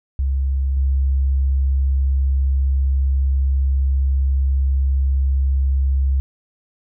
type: tone with level steps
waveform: sine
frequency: 67.4 Hz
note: C#2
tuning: 48 cents flat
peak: -16 / -14 dBFS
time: 0.19-6.2 s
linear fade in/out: 0 ms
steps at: 0.77 s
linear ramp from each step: 2 ms
effects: none